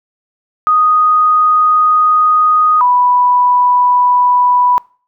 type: tone pair in turn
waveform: sine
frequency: 1243 / 986.6 Hz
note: D#6 / B5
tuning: -2 / -2 cents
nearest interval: major third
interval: 400 cents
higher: first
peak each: -7 dBFS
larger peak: neither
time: 0.67-2.81 / 2.81-4.78 s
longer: first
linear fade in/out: 0 ms
effects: noise-tail reverb RT60 0.4 s tail -23 dB re dry